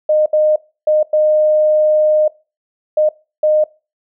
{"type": "tone bursts at uneven times", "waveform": "sine", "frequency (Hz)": 613, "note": "D#5", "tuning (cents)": -26, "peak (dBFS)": -9, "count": 6, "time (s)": [[0.09, 0.26], [0.33, 0.56], [0.87, 1.03], [1.13, 2.28], [2.97, 3.09], [3.43, 3.64]], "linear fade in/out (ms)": 5, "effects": ["noise-tail reverb RT60 0.3 s tail -21 dB re dry"]}